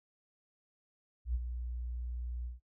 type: tone with ADSR envelope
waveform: sine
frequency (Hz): 60.4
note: B1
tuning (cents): -38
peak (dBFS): -28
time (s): 1.25-2.6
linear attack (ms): 95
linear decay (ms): 36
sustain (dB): -8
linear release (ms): 150
effects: noise-tail reverb RT60 0.1 s tail -24 dB re dry